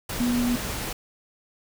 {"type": "tone in noise", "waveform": "sine", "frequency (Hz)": 242.9, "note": "B3", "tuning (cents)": -29, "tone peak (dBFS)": -21, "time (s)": [0.2, 0.56], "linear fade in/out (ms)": 5, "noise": "pink", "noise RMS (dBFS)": -31, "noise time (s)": [0.09, 0.93], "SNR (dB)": 7, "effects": []}